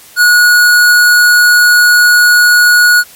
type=tone; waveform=square; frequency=1455 Hz; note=F#6; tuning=29 cents flat; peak=-4 dBFS; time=0.16-3.04 s; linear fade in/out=50 ms; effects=white hiss -37 dBFS RMS until 3.15 s + MP3 64 kbps